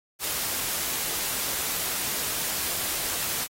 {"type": "noise", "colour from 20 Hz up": "white", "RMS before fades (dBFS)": -29, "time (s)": [0.19, 3.48], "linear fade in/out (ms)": 50, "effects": ["AAC 48 kbps"]}